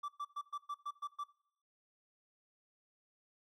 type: tone bursts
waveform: triangle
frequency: 1164 Hz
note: D6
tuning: 16 cents flat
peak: -36 dBFS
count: 8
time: 0.03-1.24 s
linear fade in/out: 10 ms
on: 55 ms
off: 110 ms
effects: noise-tail reverb RT60 0.6 s tail -20 dB re dry